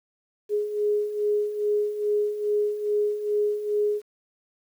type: beating tone pair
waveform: sine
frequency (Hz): 415.3 / 417.7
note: G#4 / G#4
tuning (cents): 0 / +10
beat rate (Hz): 2.4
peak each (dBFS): -29 / -23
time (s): 0.49-4.02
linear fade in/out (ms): 50
effects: 9-bit